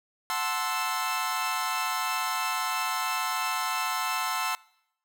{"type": "chord", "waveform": "sawtooth", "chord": "F# half-diminished seventh", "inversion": "none", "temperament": "equal", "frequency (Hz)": [740, 880, 1046.5, 1318.5], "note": ["F#5", "A5", "C6", "E6"], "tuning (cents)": [0, 0, 0, 0], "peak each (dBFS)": [-32, -30, -28, -28], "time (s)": [0.3, 4.55], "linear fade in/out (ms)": 0, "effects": ["noise-tail reverb RT60 0.8 s tail -24 dB re dry"]}